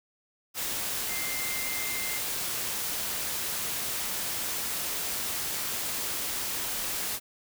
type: tone in noise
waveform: sine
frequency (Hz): 2093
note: C7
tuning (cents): 0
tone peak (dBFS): -36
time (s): 1.07-2.21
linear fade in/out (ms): 50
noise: white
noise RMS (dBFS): -32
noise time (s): 0.54-7.2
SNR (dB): -7
effects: none